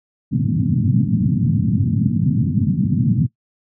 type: band-pass noise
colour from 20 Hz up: pink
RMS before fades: -17 dBFS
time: 0.31-3.27 s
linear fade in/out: 20 ms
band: 100 to 250 Hz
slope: 48 dB/octave
effects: noise-tail reverb RT60 0.1 s tail -18 dB re dry